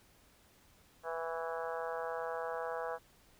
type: harmonic tone with a mistuned harmonic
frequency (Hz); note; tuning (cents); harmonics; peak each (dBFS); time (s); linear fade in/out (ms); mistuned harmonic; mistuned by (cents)
164.81; E3; 0; 3 / 4 / 5 / 6 / 7 / 8 / 9 / 10; -40 / -42 / -44 / -46 / -47 / -48 / -49 / -50; 1.03-2.99; 50; 7; -27
effects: pink hiss -65 dBFS RMS until 3.39 s